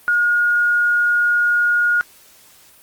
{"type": "tone", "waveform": "sine", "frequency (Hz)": 1434, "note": "F6", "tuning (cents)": 45, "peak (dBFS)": -13, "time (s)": [0.08, 2.01], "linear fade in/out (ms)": 0, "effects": ["white hiss -48 dBFS RMS until 2.82 s", "Opus 32 kbps"]}